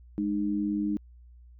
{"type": "tone pair together", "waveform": "sine", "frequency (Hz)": [207.7, 305.9], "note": ["G#3", "D#4"], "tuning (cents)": [0, -29], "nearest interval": "perfect fifth", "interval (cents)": 671, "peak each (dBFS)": [-29, -28], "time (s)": [0.18, 0.97], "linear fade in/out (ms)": 0, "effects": ["added 60 Hz sine -49 dBFS peak until 1.59 s"]}